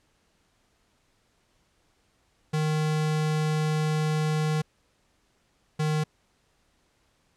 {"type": "tone pair in turn", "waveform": "square", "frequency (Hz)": [154.4, 153.84], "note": ["D#3", "D#3"], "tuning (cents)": [-13, -19], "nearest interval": "unison", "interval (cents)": 6, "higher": "first", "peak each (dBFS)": -24, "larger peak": "neither", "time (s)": [[2.53, 4.62], [5.79, 6.04]], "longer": "first", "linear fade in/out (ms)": 10, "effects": ["pink hiss -68 dBFS RMS until 7.36 s", "low-pass 9000 Hz 12 dB/octave"]}